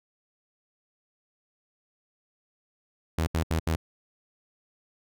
sawtooth tone bursts, 80.9 Hz, E2, 32 cents flat, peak -20 dBFS, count 4, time 3.18-3.76 s, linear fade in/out 5 ms, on 91 ms, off 72 ms, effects none

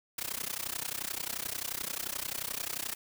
white noise with amplitude modulation, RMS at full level -33 dBFS, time 0.18-2.95 s, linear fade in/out 5 ms, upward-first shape sine, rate 31.4 Hz, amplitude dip 95%, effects none

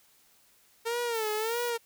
sawtooth tone with vibrato, 452.6 Hz, A4, 49 cents sharp, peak -25 dBFS, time 0.85-1.78 s, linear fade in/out 20 ms, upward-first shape sine, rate 1.6 Hz, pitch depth 110 cents each way
violet noise, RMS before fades -42 dBFS, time 1.14-1.7 s, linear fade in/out 5 ms
effects white hiss -63 dBFS RMS until 1.85 s

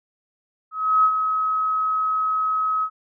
sine tone with ADSR envelope, 1277 Hz, D#6, 45 cents sharp, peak -12 dBFS, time 0.71-2.9 s, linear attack 330 ms, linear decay 67 ms, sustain -7 dB, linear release 68 ms, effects none

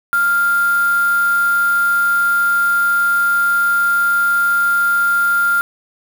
sine tone with quantisation, 1396.9 Hz, F6, in tune, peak -12 dBFS, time 0.13-5.61 s, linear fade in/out 0 ms, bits 4, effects none

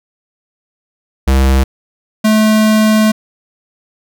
square tone pair in turn, 66.5 / 216.3 Hz, C2 / A3, +29 / -29 cents, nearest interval octave + minor sixth, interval 2042 cents, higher second, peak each -8 dBFS, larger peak neither, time 1.27-1.64 / 2.24-3.12 s, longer second, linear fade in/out 10 ms, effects none

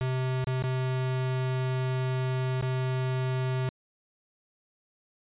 square tone with dropouts, 129.3 Hz, C3, 20 cents flat, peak -27 dBFS, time 0.01-3.69 s, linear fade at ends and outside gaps 0 ms, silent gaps 0.443-0.471 / 0.624-0.638 / 2.612-2.625 s, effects resampled to 8000 Hz

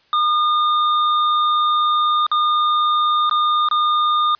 square tone with dropouts, 1216 Hz, D#6, 40 cents flat, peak -15 dBFS, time 0.13-4.35 s, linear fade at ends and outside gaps 1 ms, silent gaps 2.266-2.315 / 3.296-3.311 / 3.687-3.712 s, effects white hiss -57 dBFS RMS until 4.39 s + resampled to 11025 Hz

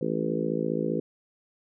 harmonic tone with a mistuned harmonic, 55 Hz, A1, in tune, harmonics 3 / 4 / 5 / 6 / 7 / 8 / 9, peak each -33 / -33 / -33 / -33 / -33 / -33 / -33 dBFS, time 0.01-1 s, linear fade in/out 5 ms, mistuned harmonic 3, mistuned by -16 cents, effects none

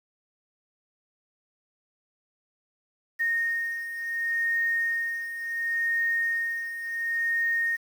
sine beating tone pair, 1849 / 1849.7 Hz, A#6 / A#6, -15 / -14 cents, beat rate 0.7 Hz, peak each -32 / -26 dBFS, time 3.19-7.77 s, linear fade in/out 20 ms, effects 8-bit

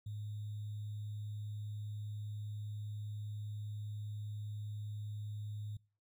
sine tone with sample-and-hold, 105 Hz, G#2, 19 cents sharp, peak -40 dBFS, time 0.06-5.77 s, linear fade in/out 5 ms, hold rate 3675 Hz, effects noise-tail reverb RT60 0.4 s tail -24 dB re dry

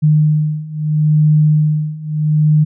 sine beating tone pair, 152.1 / 152.86 Hz, D#3 / D#3, -39 / -30 cents, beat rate 0.76 Hz, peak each -14 / -12 dBFS, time 0.02-2.65 s, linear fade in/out 20 ms, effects none

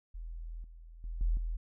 sine tone with level steps, 41.2 Hz, E1, in tune, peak -39 / -48 / -36 / -26 / -32 dBFS, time 0.14-1.57 s, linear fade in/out 10 ms, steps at 0.64 / 1.04 / 1.21 / 1.37 s, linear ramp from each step 2 ms, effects none

